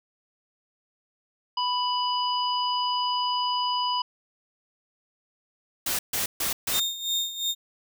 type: harmonic tone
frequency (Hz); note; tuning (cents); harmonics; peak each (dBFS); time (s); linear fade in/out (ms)
990; B5; +4; 1 / 3 / 5; -25 / -30 / -32; 1.57-4.02; 5
type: noise bursts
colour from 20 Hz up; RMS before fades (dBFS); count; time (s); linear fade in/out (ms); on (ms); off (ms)
white; -27; 4; 5.86-6.8; 5; 130; 140
type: tone with tremolo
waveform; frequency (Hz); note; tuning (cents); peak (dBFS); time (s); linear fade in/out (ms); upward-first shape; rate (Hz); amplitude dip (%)
35% pulse; 3662; A#7; -32; -21; 6.71-7.55; 50; sine; 2.8; 75
effects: none